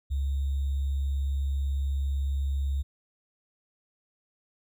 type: tone with sample-and-hold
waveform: sine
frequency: 69 Hz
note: C#2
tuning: 7 cents flat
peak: -25 dBFS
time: 0.1-2.83 s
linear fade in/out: 20 ms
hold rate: 3675 Hz
effects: none